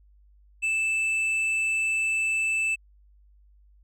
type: tone with hard clipping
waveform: triangle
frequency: 2637 Hz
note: E7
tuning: in tune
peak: -24 dBFS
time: 0.62-2.76 s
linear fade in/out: 20 ms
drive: 8 dB
effects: added 50 Hz sine -54 dBFS peak until 3.83 s